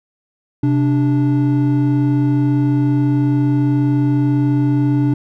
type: tone pair together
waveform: triangle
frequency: 130.2 / 292.3 Hz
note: C3 / D4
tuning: -8 / -8 cents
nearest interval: octave + major second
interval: 1400 cents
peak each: -13 dBFS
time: 0.63-5.14 s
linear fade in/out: 5 ms
effects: none